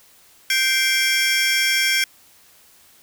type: tone cluster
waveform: square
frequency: 1564 / 2100 / 2333 / 3249 / 5440 Hz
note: G6 / C7 / D7 / G#7 / F8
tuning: -4 / +6 / -12 / -39 / -46 cents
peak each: -24 dBFS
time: 0.5-2.04 s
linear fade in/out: 2 ms
effects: white hiss -52 dBFS RMS until 3.02 s